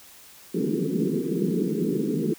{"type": "band-pass noise", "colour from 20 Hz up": "pink", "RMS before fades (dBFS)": -25, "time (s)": [0.54, 2.34], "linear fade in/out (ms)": 10, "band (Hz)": [150, 450], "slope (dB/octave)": 96, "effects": ["white hiss -49 dBFS RMS until 2.38 s"]}